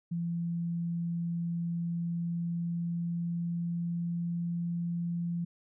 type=tone with pitch glide; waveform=sine; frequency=170 to 171.38 Hz; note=F3 to F3; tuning=-46 to -32 cents; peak=-30 dBFS; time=0.11-5.45 s; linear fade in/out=10 ms; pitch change=+14 cents; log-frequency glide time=1.72-4.56 s; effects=none